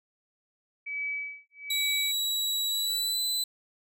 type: tone with tremolo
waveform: sine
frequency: 2288 Hz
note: D7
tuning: 46 cents flat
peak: -29 dBFS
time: 0.86-2.12 s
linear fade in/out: 10 ms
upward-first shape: sine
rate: 1.2 Hz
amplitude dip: 100%
type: tone with pitch glide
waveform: sawtooth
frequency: 3894 to 4010 Hz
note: B7 to B7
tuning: -25 to +26 cents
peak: -24 dBFS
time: 1.7-3.44 s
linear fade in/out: 5 ms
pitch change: +51 cents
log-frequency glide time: 2.67-3.21 s
effects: none